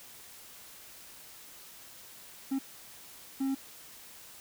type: tone bursts at uneven times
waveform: triangle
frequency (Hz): 269.5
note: C#4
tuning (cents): -49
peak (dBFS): -26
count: 2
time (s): 2.51-2.59 / 3.4-3.55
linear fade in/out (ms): 10
effects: white hiss -51 dBFS RMS until 4.4 s